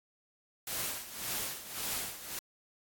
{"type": "noise with tremolo", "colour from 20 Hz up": "white", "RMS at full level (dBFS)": -35, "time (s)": [0.67, 2.39], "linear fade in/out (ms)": 2, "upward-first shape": "sine", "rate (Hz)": 1.8, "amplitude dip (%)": 75, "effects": ["AAC 64 kbps"]}